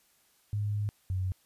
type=tone pair in turn; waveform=sine; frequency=103.83 / 93.31 Hz; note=G#2 / F#2; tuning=0 / +15 cents; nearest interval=major second; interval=185 cents; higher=first; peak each=-28 dBFS; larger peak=neither; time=0.53-0.89 / 1.1-1.32 s; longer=first; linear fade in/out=0 ms; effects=white hiss -67 dBFS RMS until 1.45 s + resampled to 32000 Hz